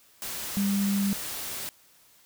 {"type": "tone in noise", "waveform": "sine", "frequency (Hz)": 199.3, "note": "G3", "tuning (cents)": 29, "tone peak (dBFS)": -23, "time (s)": [0.57, 1.13], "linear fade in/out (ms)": 0, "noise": "white", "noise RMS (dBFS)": -35, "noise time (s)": [0.22, 1.69], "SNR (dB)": 9, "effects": ["white hiss -59 dBFS RMS until 2.25 s"]}